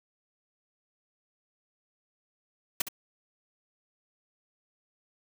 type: noise with echo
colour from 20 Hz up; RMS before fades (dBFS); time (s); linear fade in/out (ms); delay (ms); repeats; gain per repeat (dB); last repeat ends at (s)
white; -27; 2.8-2.82; 5; 66; 1; -10; 2.886
effects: none